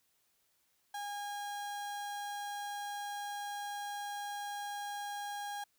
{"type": "tone", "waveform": "35% pulse", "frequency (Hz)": 817, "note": "G#5", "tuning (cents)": -29, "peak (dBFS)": -37, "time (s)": [0.94, 5.64], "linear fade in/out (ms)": 5, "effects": ["white hiss -75 dBFS RMS until 5.78 s"]}